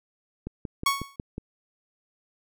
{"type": "click train", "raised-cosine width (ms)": 3, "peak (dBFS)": -20, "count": 6, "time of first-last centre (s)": [0.47, 1.381], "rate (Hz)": 5.49}
{"type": "tone with exponential decay", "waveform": "sawtooth", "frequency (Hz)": 1109, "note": "C#6", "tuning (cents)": 0, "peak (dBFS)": -14, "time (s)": [0.86, 1.16], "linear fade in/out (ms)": 5, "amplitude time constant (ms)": 64}
{"effects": []}